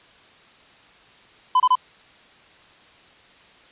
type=tone bursts; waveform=triangle; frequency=1009 Hz; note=B5; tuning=37 cents sharp; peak=-11 dBFS; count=3; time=1.55-1.754 s; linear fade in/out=5 ms; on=50 ms; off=27 ms; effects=white hiss -51 dBFS RMS until 3.71 s + resampled to 8000 Hz